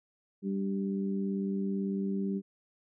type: harmonic tone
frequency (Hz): 98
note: G2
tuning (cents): 0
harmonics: 2 / 3 / 4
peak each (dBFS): -30 / -40 / -38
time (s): 0.42-2.42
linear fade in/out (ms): 50
effects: none